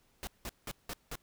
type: noise bursts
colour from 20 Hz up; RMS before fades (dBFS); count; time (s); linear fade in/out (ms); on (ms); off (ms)
pink; -40; 5; 0.23-1.155; 0; 41; 180
effects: pink hiss -70 dBFS RMS until 1.22 s